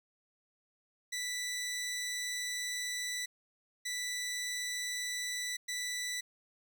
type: tone bursts at uneven times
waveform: 15% pulse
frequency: 1975.5 Hz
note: B6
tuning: in tune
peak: -29 dBFS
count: 3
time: 1.12-3.26 / 3.85-5.57 / 5.68-6.21 s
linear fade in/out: 10 ms
effects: none